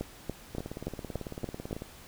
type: two click trains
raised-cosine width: 2 ms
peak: -24 / -19 dBFS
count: 24 / 7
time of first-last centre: 0.55-1.821 / 0.01-1.729 s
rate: 18.1 / 3.49 Hz
effects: pink hiss -51 dBFS RMS until 2.07 s